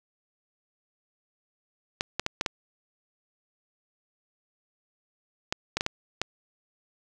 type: clicks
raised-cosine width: 0.2 ms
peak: -9 dBFS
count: 10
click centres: 2.009 / 2.196 / 2.264 / 2.411 / 2.462 / 5.525 / 5.77 / 5.809 / 5.864 / 6.216 s
effects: none